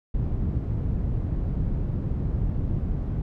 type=low-pass noise; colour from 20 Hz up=white; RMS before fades=-26 dBFS; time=0.14-3.22 s; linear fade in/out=5 ms; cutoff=110 Hz; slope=12 dB/octave; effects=none